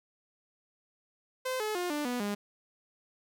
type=tone with pitch steps; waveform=sawtooth; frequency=515 / 428.1 / 355.8 / 295.8 / 245.9 / 204.4 Hz; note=C5 / A4 / F4 / D4 / B3 / G#3; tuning=-28 / -47 / +32 / +13 / -7 / -27 cents; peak=-27 dBFS; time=1.45-2.35 s; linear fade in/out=10 ms; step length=150 ms; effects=none